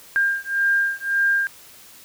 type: beating tone pair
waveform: sine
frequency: 1600 / 1601.8 Hz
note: G6 / G6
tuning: +35 / +37 cents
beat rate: 1.8 Hz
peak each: -21 dBFS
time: 0.16-1.47 s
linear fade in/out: 0 ms
effects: white hiss -46 dBFS RMS until 2.04 s